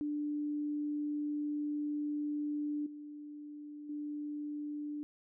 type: tone with level steps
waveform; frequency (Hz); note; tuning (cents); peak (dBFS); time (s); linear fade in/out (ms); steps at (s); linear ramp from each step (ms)
sine; 295.6; D4; +11; -33 / -44 / -37; 0.01-5.03; 0; 2.86 / 3.89; 5
effects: none